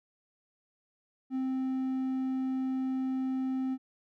triangle tone, 261.6 Hz, C4, in tune, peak -27 dBFS, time 1.3-3.78 s, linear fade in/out 50 ms, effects none

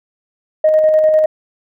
sine tone with tremolo, 622.3 Hz, D#5, in tune, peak -6 dBFS, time 0.64-1.26 s, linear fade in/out 5 ms, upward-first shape square, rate 10 Hz, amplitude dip 30%, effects tanh soft clip ceiling -3 dBFS

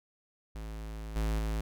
square tone with level steps, 54 Hz, A1, 32 cents flat, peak -39 / -29 / -31 dBFS, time 0.55-1.61 s, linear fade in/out 5 ms, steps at 1.16 / 1.39 s, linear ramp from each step 2 ms, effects none

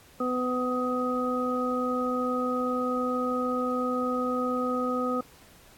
harmonic tone, 251.1 Hz, B3, 29 cents sharp, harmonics 1 / 2 / 3 / 5, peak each -29 / -30 / -40 / -30 dBFS, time 0.2-5.21 s, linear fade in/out 5 ms, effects pink hiss -55 dBFS RMS until 5.77 s + AAC 64 kbps

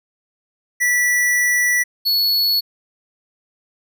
square tone pair in turn, 1958 / 4396 Hz, B6 / C#8, -15 / -15 cents, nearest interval octave + major second, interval 1400 cents, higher second, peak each -15 dBFS, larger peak neither, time 0.8-1.84 / 2.05-2.61 s, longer first, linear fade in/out 20 ms, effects none

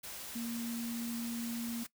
sine tone in noise, 233.5 Hz, A#3, 3 cents sharp, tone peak -36 dBFS, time 0.35-1.84 s, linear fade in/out 10 ms, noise white, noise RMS -45 dBFS, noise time 0.03-1.87 s, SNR +6 dB, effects noise-tail reverb RT60 0.1 s tail -19 dB re dry

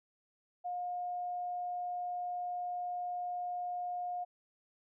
sine tone, 714 Hz, F5, 38 cents sharp, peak -35 dBFS, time 0.64-4.25 s, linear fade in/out 20 ms, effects none

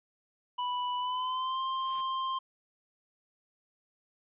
square tone with pitch glide, 987.8 to 1052.6 Hz, B5 to C6, 0 to +10 cents, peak -31 dBFS, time 0.58-2.39 s, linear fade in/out 10 ms, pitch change +110 cents, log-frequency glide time 0.97-1.61 s
white noise with exponential growth, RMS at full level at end -47 dBFS, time 1.45-2.01 s, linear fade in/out 2 ms, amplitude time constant 120 ms
effects resampled to 8000 Hz

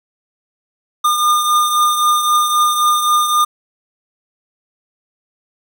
square beating tone pair, 1210 / 1213.8 Hz, D#6 / D#6, -49 / -43 cents, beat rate 3.8 Hz, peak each -13 / -21 dBFS, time 1.04-3.45 s, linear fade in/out 10 ms, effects none

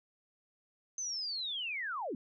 sine linear sweep, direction down, 6272 to 205.2 Hz, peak -35 dBFS, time 0.98-2.15 s, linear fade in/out 2 ms, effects none

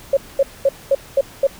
sine tone bursts, 549 Hz, C#5, 17 cents flat, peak -10 dBFS, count 6, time 0.13-1.47 s, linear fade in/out 5 ms, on 40 ms, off 220 ms, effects pink hiss -41 dBFS RMS until 1.59 s

